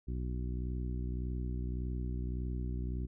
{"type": "harmonic tone", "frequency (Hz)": 61.74, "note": "B1", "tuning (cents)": 0, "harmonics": [1, 2, 3, 4, 5, 6], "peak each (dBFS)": [-35, -41, -45, -47, -49, -51], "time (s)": [0.07, 3.07], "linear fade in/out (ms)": 20, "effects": []}